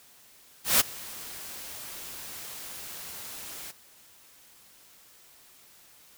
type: noise with ADSR envelope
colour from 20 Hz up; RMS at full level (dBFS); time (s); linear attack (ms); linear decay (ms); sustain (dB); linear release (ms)
white; -19; 0.64-3.72; 160; 20; -22; 18
effects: white hiss -56 dBFS RMS until 6.17 s